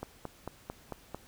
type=click train; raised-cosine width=1 ms; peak=-23 dBFS; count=6; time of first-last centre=0.03-1.146 s; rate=4.48 Hz; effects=pink hiss -58 dBFS RMS until 1.27 s